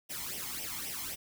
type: noise with flanger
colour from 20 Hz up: white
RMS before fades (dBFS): -39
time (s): 0.09-1.16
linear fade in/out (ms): 20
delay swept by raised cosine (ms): 0.35 to 0.97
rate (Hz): 3.8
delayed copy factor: +0.75
effects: none